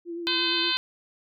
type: tone with vibrato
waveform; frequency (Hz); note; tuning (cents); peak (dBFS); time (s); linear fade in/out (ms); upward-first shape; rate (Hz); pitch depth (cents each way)
sine; 340.5; F4; -44; -31; 0.05-0.73; 50; triangle; 8.6; 38
type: harmonic tone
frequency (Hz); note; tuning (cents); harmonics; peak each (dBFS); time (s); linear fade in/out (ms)
512; C5; -38; 2 / 3 / 4 / 5 / 6 / 7 / 8 / 9; -35 / -33 / -40 / -31 / -29 / -29 / -29 / -36; 0.27-0.77; 0
effects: none